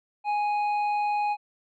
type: tone with hard clipping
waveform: sine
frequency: 830.6 Hz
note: G#5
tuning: in tune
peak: -25 dBFS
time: 0.24-1.37 s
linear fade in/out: 50 ms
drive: 7 dB
effects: low-pass 4000 Hz 12 dB/octave